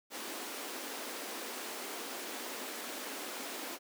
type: high-pass noise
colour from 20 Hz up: pink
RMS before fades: -42 dBFS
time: 0.1-3.79 s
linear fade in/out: 50 ms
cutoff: 240 Hz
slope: 48 dB/octave
effects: none